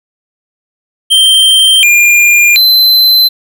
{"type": "tone with pitch steps", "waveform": "square", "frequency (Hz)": [3144, 2406, 4064], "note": ["G7", "D7", "B7"], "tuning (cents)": [4, 41, 49], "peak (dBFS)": -4, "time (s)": [1.1, 3.29], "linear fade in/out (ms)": 20, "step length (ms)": 730, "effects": []}